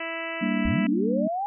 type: harmonic tone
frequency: 329.6 Hz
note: E4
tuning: in tune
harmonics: 1 / 2 / 3 / 4 / 5 / 6 / 7 / 8 / 9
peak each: -39 / -35 / -41 / -40 / -42 / -35 / -40 / -37 / -43 dBFS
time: 0-0.87 s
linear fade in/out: 5 ms
type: chord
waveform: sine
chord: G minor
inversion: none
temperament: equal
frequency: 196 / 233.1 / 293.7 Hz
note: G3 / Bb3 / D4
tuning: 0 / 0 / 0 cents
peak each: -27 / -26 / -29 dBFS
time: 0.41-1.28 s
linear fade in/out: 10 ms
type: linear sweep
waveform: sine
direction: up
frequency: 42.2 to 825 Hz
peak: -25 dBFS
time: 0.65-1.46 s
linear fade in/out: 0 ms
effects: none